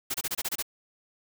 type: noise bursts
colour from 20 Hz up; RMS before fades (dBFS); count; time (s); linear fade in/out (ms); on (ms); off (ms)
white; -30; 8; 0.1-0.626; 10; 43; 26
effects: none